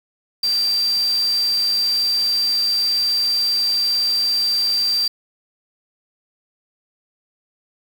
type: tone in noise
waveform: sine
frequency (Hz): 4699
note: D8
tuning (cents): 0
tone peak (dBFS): -16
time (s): 0.43-5.08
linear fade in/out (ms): 5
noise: white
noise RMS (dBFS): -34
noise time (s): 0.43-5.08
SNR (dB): +15
effects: none